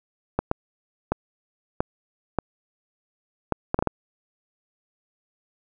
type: clicks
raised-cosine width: 1 ms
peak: -7 dBFS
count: 10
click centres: 0.39 / 0.514 / 1.12 / 1.805 / 2.387 / 3.523 / 3.744 / 3.79 / 3.825 / 3.873 s
effects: none